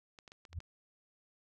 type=clicks; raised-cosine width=0.2 ms; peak=-35 dBFS; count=6; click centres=0.188 / 0.278 / 0.319 / 0.452 / 0.53 / 0.604 s
type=tone with exponential growth; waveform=sine; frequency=83.7 Hz; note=E2; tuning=27 cents sharp; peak=-33 dBFS; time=0.49-0.59 s; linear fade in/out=5 ms; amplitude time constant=21 ms
effects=none